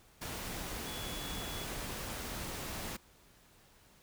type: tone in noise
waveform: sine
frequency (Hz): 3395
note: G#7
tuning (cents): +37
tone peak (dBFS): -46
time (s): 0.86-1.65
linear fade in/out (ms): 10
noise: pink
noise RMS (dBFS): -41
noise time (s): 0.21-2.97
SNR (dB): -8
effects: pink hiss -63 dBFS RMS until 4.02 s